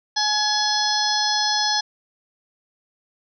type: harmonic tone with a mistuned harmonic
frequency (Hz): 844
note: G#5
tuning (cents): +28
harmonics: 1 / 2 / 4 / 5 / 6 / 7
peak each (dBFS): -24 / -27 / -27 / -25 / -24 / -30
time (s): 0.16-1.81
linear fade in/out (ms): 10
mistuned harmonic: 6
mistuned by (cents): +38
effects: none